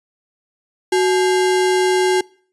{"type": "tone with sample-and-hold", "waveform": "sine", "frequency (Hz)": 370, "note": "F#4", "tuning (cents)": 0, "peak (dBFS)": -12, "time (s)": [0.92, 2.21], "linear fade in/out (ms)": 5, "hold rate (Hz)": 1225, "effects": ["noise-tail reverb RT60 0.5 s tail -25 dB re dry", "resampled to 24000 Hz"]}